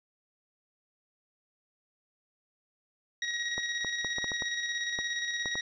25% pulse tone with tremolo, 1896 Hz, A#6, 29 cents sharp, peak -26 dBFS, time 3.22-5.61 s, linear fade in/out 2 ms, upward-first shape square, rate 17 Hz, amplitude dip 35%
clicks, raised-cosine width 1 ms, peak -24 dBFS, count 10, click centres 3.58 / 3.847 / 4.047 / 4.184 / 4.243 / 4.318 / 4.422 / 4.989 / 5.458 / 5.555 s
effects resampled to 16000 Hz

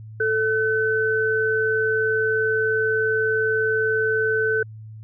sine tone pair together, 440 / 1517.2 Hz, A4 / F#6, 0 / +43 cents, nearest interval octave + major sixth, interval 2143 cents, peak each -21 dBFS, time 0.2-4.63 s, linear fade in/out 5 ms, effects added 109 Hz sine -36 dBFS peak until 5.03 s

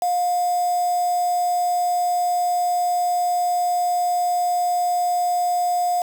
sine tone with quantisation, 710 Hz, F5, 28 cents sharp, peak -18 dBFS, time 0.02-6.02 s, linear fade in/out 2 ms, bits 5, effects none

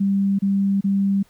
sine tone bursts, 197.1 Hz, G3, 10 cents sharp, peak -16 dBFS, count 3, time 0-1.23 s, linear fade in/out 10 ms, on 390 ms, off 30 ms, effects pink hiss -58 dBFS RMS until 1.29 s

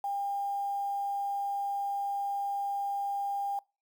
sine tone with quantisation, 801 Hz, G5, 37 cents sharp, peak -30 dBFS, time 0.04-3.59 s, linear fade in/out 2 ms, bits 9, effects noise-tail reverb RT60 0.3 s tail -25 dB re dry

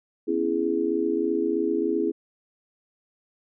sine chord, C# minor seventh, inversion third, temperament just, 249.5 / 277.2 / 332.6 / 415.8 Hz, B3 / C#4 / E4 / G#4, +18 / 0 / +16 / +2 cents, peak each -31 / -30 / -25 / -26 dBFS, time 0.27-2.12 s, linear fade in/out 20 ms, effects none

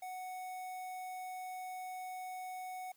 square tone with notch filter, 740 Hz, F#5, in tune, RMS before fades -44 dBFS, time 0.02-2.92 s, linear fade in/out 5 ms, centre 4300 Hz, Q 0.88, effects white hiss -70 dBFS RMS until 2.96 s

